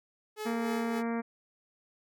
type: tone with tremolo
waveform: sawtooth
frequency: 427.7 Hz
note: A4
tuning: 49 cents flat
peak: -31 dBFS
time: 0.36-1.03 s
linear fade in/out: 50 ms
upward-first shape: sine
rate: 3.4 Hz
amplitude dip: 55%
type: harmonic tone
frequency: 231.6 Hz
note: A#3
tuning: 11 cents flat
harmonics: 1 / 2 / 3 / 4 / 5 / 6 / 7 / 8 / 9 / 10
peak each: -31 / -37 / -41 / -43 / -45 / -47 / -48 / -49 / -50 / -51 dBFS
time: 0.45-1.22 s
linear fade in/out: 20 ms
effects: none